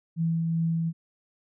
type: tone with tremolo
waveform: sine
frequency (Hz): 164.81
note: E3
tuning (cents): 0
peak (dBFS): -22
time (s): 0.16-0.93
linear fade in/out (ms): 50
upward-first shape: triangle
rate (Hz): 2.6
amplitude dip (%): 25
effects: none